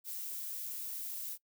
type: noise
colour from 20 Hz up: violet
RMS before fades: -41 dBFS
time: 0.04-1.38 s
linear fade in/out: 50 ms
effects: noise-tail reverb RT60 0.1 s tail -21 dB re dry